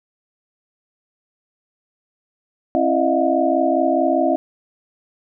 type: tone cluster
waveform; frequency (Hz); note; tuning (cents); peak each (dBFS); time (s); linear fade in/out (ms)
sine; 268 / 331.7 / 611 / 656 / 716; C4 / E4 / D#5 / E5 / F5; +42 / +11 / -32 / -9 / +43; -21; 2.75-4.36; 0
effects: none